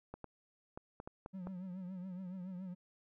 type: clicks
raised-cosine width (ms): 1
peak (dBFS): -31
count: 7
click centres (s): 0.14 / 0.243 / 0.775 / 1.001 / 1.075 / 1.261 / 1.471
type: tone with vibrato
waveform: triangle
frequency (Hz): 184.2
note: F#3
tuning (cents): -7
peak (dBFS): -40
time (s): 1.33-2.75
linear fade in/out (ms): 20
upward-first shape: triangle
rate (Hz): 7.1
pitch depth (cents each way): 91
effects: none